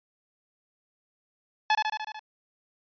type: tone with echo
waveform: sawtooth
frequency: 860 Hz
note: A5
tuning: 40 cents flat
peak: -16 dBFS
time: 1.7-1.75 s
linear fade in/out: 2 ms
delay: 74 ms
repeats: 6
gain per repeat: -3 dB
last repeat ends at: 2.194 s
effects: resampled to 11025 Hz